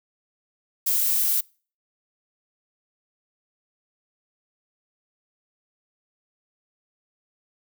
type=noise; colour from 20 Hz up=violet; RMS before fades=-22 dBFS; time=0.86-1.41 s; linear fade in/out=10 ms; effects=noise-tail reverb RT60 0.4 s tail -26 dB re dry